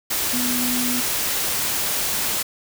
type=tone in noise; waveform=sine; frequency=246.9 Hz; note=B3; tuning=in tune; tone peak=-24 dBFS; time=0.33-1.01 s; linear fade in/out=10 ms; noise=white; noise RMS=-23 dBFS; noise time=0.1-2.43 s; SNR=-4 dB; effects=none